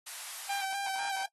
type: high-pass noise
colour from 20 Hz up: white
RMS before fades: -42 dBFS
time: 0.06-0.65 s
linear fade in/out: 10 ms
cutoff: 720 Hz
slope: 24 dB/octave
type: tone with vibrato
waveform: sawtooth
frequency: 784 Hz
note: G5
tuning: in tune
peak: -29 dBFS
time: 0.49-1.26 s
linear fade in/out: 5 ms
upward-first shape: square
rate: 4 Hz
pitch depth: 26 cents each way
effects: noise-tail reverb RT60 0.1 s tail -21 dB re dry + AAC 32 kbps